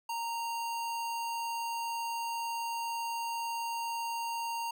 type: tone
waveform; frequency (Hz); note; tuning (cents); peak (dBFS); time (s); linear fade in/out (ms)
square; 927; A#5; -10; -34; 0.09-4.71; 5
effects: none